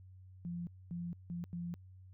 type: tone bursts at uneven times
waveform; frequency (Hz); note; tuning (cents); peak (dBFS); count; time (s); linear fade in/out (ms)
sine; 172.8; F3; -18; -38; 4; 0.45-0.67 / 0.91-1.13 / 1.3-1.44 / 1.53-1.74; 0
effects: added 93 Hz sine -53 dBFS peak until 2.13 s